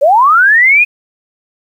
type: linear sweep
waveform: sine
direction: up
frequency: 523.3 to 2514 Hz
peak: -4 dBFS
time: 0.01-0.85 s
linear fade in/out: 20 ms
effects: 7-bit